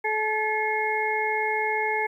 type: harmonic tone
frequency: 431.3 Hz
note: A4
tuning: 35 cents flat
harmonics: 1 / 2 / 4 / 5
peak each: -29 / -27 / -32 / -27 dBFS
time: 0.04-2.07 s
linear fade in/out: 10 ms
effects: 10-bit